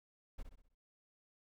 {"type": "noise with echo", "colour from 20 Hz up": "brown", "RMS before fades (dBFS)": -43, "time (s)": [0.38, 0.43], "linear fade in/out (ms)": 10, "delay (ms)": 64, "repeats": 5, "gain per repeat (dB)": -7, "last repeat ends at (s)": 0.75, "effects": []}